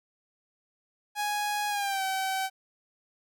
sawtooth tone with pitch glide, 830.6 to 766.1 Hz, G#5 to G5, 0 to -40 cents, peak -24 dBFS, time 1.15-2.5 s, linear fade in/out 50 ms, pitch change -140 cents, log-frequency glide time 1.69-2.03 s, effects none

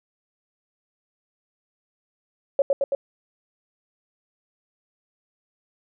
sine tone with echo, 554 Hz, C#5, 1 cent flat, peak -14 dBFS, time 2.59-2.62 s, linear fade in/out 2 ms, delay 110 ms, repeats 3, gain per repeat -2 dB, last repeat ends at 2.95 s, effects none

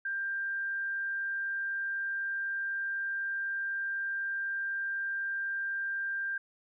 sine tone, 1588 Hz, G6, 22 cents sharp, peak -31 dBFS, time 0.05-6.38 s, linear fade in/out 5 ms, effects none

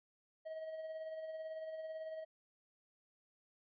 triangle tone with tremolo, 636 Hz, D#5, 38 cents sharp, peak -39 dBFS, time 0.45-2.25 s, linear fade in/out 20 ms, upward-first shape sine, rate 18 Hz, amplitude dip 40%, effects resampled to 11025 Hz

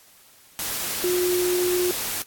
sine tone in noise, 358.9 Hz, F4, 47 cents sharp, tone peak -20 dBFS, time 1.04-1.91 s, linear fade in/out 0 ms, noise white, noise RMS -28 dBFS, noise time 0.59-2.22 s, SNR +5 dB, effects white hiss -53 dBFS RMS until 2.26 s + AAC 64 kbps

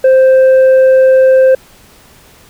triangle tone with tanh clipping, 523.3 Hz, C5, in tune, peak -4 dBFS, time 0.04-1.55 s, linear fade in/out 5 ms, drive 8 dB, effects pink hiss -42 dBFS RMS until 2.49 s

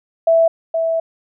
sine tone pair in turn, 659.3 / 655.9 Hz, E5 / E5, 0 / -9 cents, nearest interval unison, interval 9 cents, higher first, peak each -9 / -15 dBFS, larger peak first, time 0.27-0.48 / 0.74-1 s, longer second, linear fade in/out 5 ms, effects none

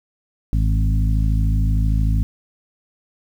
harmonic tone with a mistuned harmonic, 53.2 Hz, G#1, 42 cents sharp, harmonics 1 / 2 / 3 / 4 / 5, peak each -16 / -21 / -26 / -30 / -32 dBFS, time 0.53-2.23 s, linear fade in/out 0 ms, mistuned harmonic 3, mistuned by +15 cents, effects 8-bit

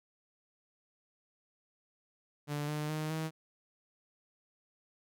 sawtooth tone with pitch steps, 146.83 / 150.7 / 154.67 / 158.74 Hz, D3 / D3 / D#3 / D#3, 0 / +45 / -10 / +35 cents, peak -30 dBFS, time 2.47-3.31 s, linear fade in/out 50 ms, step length 210 ms, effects none

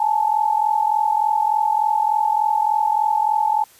sine tone pair together, 844.6 / 888 Hz, G#5 / A5, +29 / +16 cents, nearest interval minor second, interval 87 cents, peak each -18 / -19 dBFS, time 0-3.64 s, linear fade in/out 5 ms, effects white hiss -50 dBFS RMS until 3.79 s + resampled to 32000 Hz

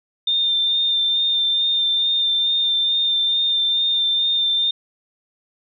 sine tone with vibrato, 3606 Hz, A7, 42 cents sharp, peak -16 dBFS, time 0.27-4.71 s, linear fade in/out 5 ms, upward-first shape sine, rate 2.3 Hz, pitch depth 18 cents each way, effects none

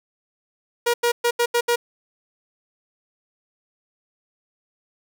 sawtooth tone bursts at uneven times, 476.2 Hz, A#4, 37 cents sharp, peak -13 dBFS, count 6, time 0.86-0.94 / 1.03-1.12 / 1.24-1.31 / 1.39-1.46 / 1.54-1.61 / 1.68-1.76 s, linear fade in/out 10 ms, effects none

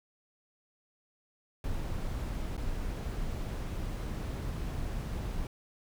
brown noise with dropouts, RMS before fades -35 dBFS, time 1.64-5.47 s, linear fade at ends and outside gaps 2 ms, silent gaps 2.568-2.577 s, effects none

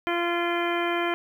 harmonic tone, 344.7 Hz, F4, 23 cents flat, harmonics 1 / 2 / 3 / 4 / 5 / 6 / 7 / 9, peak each -27 / -30 / -32 / -33 / -34 / -35 / -35 / -37 dBFS, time 0.07-1.14 s, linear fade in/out 0 ms, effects 9-bit

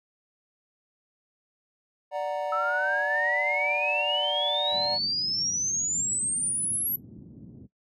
triangle chord, D augmented, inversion none, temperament equal, 587.3 / 740 / 932.3 Hz, D5 / F#5 / A#5, 0 / 0 / 0 cents, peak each -28 / -30 / -33 dBFS, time 2.11-4.99 s, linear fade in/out 50 ms
sine exponential sweep, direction up, 1300 to 11840 Hz, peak -25 dBFS, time 2.52-6.96 s, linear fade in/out 5 ms
white low-pass noise, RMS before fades -44 dBFS, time 4.71-7.67 s, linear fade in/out 20 ms, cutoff 260 Hz, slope 24 dB/octave
effects noise-tail reverb RT60 0.1 s tail -18 dB re dry + high-pass 100 Hz 12 dB/octave

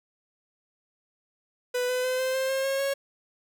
45% pulse tone with pitch steps, 495.9 / 503.4 / 511 / 518.8 / 526.6 / 534.6 / 542.7 / 550.9 Hz, B4 / B4 / C5 / C5 / C5 / C5 / C#5 / C#5, +7 / +33 / -41 / -15 / +11 / +37 / -37 / -11 cents, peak -25 dBFS, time 1.74-2.94 s, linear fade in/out 10 ms, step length 150 ms, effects none

